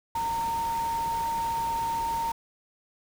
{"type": "tone in noise", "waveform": "sine", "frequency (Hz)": 919, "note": "A#5", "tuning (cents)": -25, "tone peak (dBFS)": -26, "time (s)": [0.15, 2.32], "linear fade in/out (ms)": 5, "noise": "pink", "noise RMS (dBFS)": -40, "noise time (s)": [0.15, 2.32], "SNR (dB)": 11, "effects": []}